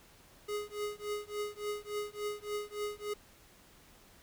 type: tone with tremolo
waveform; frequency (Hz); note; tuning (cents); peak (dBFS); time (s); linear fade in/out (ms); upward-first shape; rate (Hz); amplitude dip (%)
square; 416.3; G#4; +4; -33; 0.48-3.14; 10; triangle; 3.5; 100
effects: pink hiss -60 dBFS RMS until 4.22 s